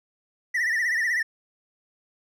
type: tone with vibrato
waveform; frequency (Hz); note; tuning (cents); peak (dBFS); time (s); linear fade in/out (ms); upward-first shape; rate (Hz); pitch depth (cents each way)
triangle; 1877; A#6; +11; -20; 0.54-1.23; 10; triangle; 16; 130
effects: none